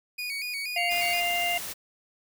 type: tone with vibrato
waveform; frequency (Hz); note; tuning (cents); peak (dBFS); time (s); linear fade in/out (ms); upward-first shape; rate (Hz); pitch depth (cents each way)
30% pulse; 2349; D7; 0; -28; 0.18-1.21; 10; square; 4.2; 80
type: harmonic tone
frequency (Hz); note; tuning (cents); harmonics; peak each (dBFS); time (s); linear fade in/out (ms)
698.5; F5; 0; 1 / 3 / 4; -29 / -29 / -29; 0.76-1.58; 5
type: noise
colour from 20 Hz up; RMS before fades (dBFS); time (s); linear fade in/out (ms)
white; -36; 0.9-1.74; 20
effects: none